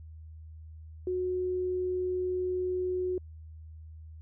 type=tone; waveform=sine; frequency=365.8 Hz; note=F#4; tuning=20 cents flat; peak=-28 dBFS; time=1.07-3.18 s; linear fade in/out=2 ms; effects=added 79 Hz sine -44 dBFS peak until 4.21 s